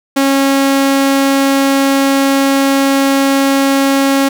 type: tone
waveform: sawtooth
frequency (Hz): 273.8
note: C#4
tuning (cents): -21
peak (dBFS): -5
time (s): 0.16-4.29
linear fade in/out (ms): 10
effects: none